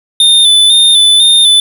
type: tone with vibrato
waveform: square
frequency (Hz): 3569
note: A7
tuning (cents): +24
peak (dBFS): -4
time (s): 0.2-1.6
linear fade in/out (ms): 2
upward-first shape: square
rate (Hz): 2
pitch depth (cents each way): 33
effects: none